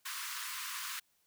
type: high-pass noise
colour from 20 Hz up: pink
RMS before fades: -41 dBFS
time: 0.05-1 s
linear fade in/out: 10 ms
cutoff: 1000 Hz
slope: 96 dB/octave
effects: white hiss -74 dBFS RMS until 1.26 s